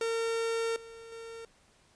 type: tone with level steps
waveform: 45% pulse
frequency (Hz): 456.6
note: A#4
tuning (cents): -36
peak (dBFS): -29 / -46 / -42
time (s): 0.01-1.45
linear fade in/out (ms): 2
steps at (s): 0.76 / 1.12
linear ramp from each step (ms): 2
effects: pink hiss -64 dBFS RMS until 1.95 s + resampled to 22050 Hz